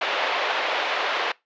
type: band-pass noise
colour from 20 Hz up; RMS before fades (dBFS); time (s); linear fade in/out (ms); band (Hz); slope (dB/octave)
pink; -25; 0.01-1.32; 5; 510 to 3600; 24
effects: noise-tail reverb RT60 0.2 s tail -22 dB re dry + resampled to 16000 Hz